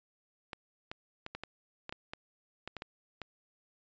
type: clicks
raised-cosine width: 0.3 ms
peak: -24 dBFS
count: 12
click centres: 0.532 / 0.915 / 1.264 / 1.35 / 1.436 / 1.894 / 1.925 / 2.135 / 2.676 / 2.767 / 2.821 / 3.217 s
effects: resampled to 16000 Hz